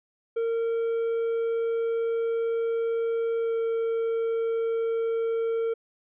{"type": "tone with pitch glide", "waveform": "triangle", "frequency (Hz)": [458.9, 456], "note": ["A#4", "A#4"], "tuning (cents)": [-27, -38], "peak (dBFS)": -22, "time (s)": [0.36, 5.74], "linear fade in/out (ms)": 10, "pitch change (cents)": -11, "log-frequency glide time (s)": [3.4, 3.56], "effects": ["resampled to 8000 Hz"]}